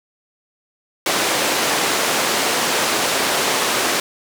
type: band-pass noise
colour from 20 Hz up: pink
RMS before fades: -19 dBFS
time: 1.06-4 s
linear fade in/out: 2 ms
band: 360 to 10000 Hz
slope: 12 dB/octave
effects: none